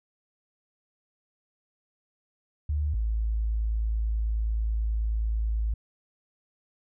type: tone pair in turn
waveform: sine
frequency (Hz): 74 / 54.65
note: D2 / A1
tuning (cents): +14 / -11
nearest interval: perfect fourth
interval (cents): 525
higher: first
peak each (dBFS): -24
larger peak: neither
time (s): 2.69-2.94 / 2.94-5.74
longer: second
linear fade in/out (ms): 5
effects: none